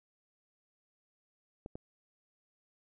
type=clicks; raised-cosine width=2 ms; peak=-29 dBFS; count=2; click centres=1.661 / 1.755 s; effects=none